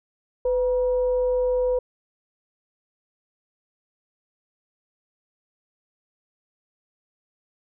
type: tone with frequency modulation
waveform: sine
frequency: 501 Hz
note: B4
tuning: 25 cents sharp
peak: -19 dBFS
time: 0.45-1.79 s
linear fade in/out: 5 ms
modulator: 454 Hz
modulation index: 0.25
effects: none